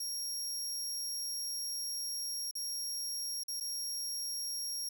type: tone with dropouts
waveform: 25% pulse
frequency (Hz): 5588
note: F8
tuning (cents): 0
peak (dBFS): -31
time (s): 0-4.89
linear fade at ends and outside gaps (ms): 5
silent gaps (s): 2.512-2.552 / 3.436-3.481 / 3.601-3.607
effects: 11-bit